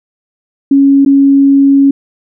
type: tone with dropouts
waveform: sine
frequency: 276.6 Hz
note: C#4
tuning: 4 cents flat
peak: -3 dBFS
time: 0.71-1.91 s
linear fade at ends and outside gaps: 5 ms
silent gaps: 1.05-1.06 s
effects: none